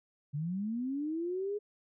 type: linear sweep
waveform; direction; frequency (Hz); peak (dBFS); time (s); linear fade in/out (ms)
sine; up; 138.59 to 421.4; -32; 0.33-1.59; 20
effects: none